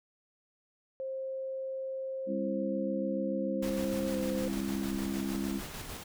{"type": "tone with pitch glide", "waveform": "sine", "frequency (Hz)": [530, 518.2], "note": ["C5", "C5"], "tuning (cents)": [22, -17], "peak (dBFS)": -34, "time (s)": [1, 4.48], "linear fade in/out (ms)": 0, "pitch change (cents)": -39, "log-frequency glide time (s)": [4.11, 4.17]}
{"type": "harmonic tone", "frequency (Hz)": 67, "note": "C2", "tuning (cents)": 42, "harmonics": [3, 4, 5], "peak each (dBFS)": [-34, -36, -38], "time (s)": [2.26, 5.62], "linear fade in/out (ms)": 50}
{"type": "noise with tremolo", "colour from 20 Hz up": "pink", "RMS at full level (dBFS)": -41, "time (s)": [3.62, 6.04], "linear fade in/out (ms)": 10, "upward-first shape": "square", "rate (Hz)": 6.6, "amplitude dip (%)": 30}
{"effects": []}